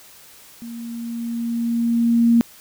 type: tone with level ramp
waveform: sine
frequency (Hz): 233.4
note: A#3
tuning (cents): +2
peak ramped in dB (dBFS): -31 to -10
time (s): 0.62-2.41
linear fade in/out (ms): 0
effects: white hiss -46 dBFS RMS until 2.6 s